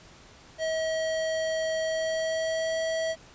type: tone with pitch glide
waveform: square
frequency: 640 to 647.8 Hz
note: D#5 to E5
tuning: +49 to -30 cents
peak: -27 dBFS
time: 0.58-3.16 s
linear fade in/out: 50 ms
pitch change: +21 cents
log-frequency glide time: 1.8-2.77 s
effects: pink hiss -52 dBFS RMS until 3.34 s + resampled to 16000 Hz